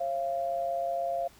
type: tone pair together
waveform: sine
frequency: 541 / 687 Hz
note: C#5 / F5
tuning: -42 / -29 cents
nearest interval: major third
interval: 413 cents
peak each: -34 / -29 dBFS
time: 0-1.28 s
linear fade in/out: 10 ms
effects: pink hiss -57 dBFS RMS until 1.39 s